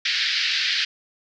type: band-pass noise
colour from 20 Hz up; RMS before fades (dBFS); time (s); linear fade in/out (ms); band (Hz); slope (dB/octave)
white; -23; 0.05-0.85; 5; 1600 to 4900; 48
effects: none